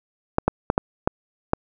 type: clicks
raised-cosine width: 1 ms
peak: -3 dBFS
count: 6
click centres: 0.384 / 0.48 / 0.701 / 0.779 / 1.075 / 1.534 s
effects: none